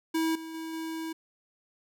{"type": "tone with level steps", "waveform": "square", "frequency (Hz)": 323.2, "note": "E4", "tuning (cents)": -34, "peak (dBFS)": [-26, -39, -36, -34], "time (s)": [0.14, 1.13], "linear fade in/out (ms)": 10, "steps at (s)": [0.35, 0.54, 0.73], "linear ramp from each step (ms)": 5, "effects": []}